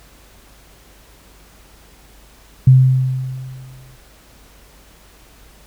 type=tone with exponential decay; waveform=sine; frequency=130 Hz; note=C3; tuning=11 cents flat; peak=-3 dBFS; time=2.67-3.96 s; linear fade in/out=5 ms; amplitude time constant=280 ms; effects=added 50 Hz sine -48 dBFS peak until 5.66 s + pink hiss -48 dBFS RMS until 5.66 s